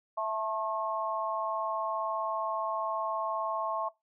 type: chord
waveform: sine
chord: A major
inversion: second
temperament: equal with one note detuned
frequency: 659.3 / 880 / 1081.5 Hz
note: E5 / A5 / C#6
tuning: 0 / 0 / -43 cents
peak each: -33 / -36 / -33 dBFS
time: 0.17-3.89 s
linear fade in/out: 10 ms
effects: noise-tail reverb RT60 0.2 s tail -20 dB re dry